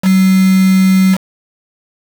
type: tone with quantisation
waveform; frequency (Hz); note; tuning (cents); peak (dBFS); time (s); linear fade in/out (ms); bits
sine; 189.1; F#3; +38; -6; 0.02-1.18; 50; 3
effects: none